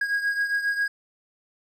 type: beating tone pair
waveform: triangle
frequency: 1640 / 1647.4 Hz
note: G#6 / G#6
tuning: -22 / -14 cents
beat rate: 7.4 Hz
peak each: -22 / -28 dBFS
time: 0.01-0.88 s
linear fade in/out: 5 ms
effects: none